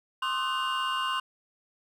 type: tone cluster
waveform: triangle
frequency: 1053 / 1190 / 1271 / 1512 / 2829 Hz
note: C6 / D6 / D#6 / F#6 / F7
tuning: +11 / +22 / +36 / +37 / +22 cents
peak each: -28 / -35 / -37 / -33 / -32 dBFS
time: 0.22-1.2 s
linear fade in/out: 5 ms
effects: none